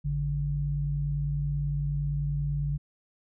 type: tone pair together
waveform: sine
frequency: 54.16 / 144.6 Hz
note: A1 / D3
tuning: -27 / -27 cents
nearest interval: octave + perfect fourth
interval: 1700 cents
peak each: -32 / -27 dBFS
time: 0.04-2.78 s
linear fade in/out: 20 ms
effects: none